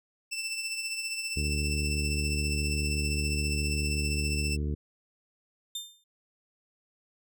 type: tone with tremolo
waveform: 20% pulse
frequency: 2664 Hz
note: E7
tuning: 18 cents sharp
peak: -25 dBFS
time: 0.31-4.57 s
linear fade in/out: 20 ms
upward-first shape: triangle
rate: 15 Hz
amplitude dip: 55%
type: harmonic tone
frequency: 74 Hz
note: D2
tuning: 14 cents sharp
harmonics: 1 / 2 / 3 / 4 / 5 / 6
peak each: -29 / -35 / -39 / -41 / -43 / -45 dBFS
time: 1.36-4.75 s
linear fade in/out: 10 ms
type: tone with exponential decay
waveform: sawtooth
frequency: 3600 Hz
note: A7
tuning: 39 cents sharp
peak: -28 dBFS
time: 5.75-6.04 s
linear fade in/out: 5 ms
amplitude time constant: 63 ms
effects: none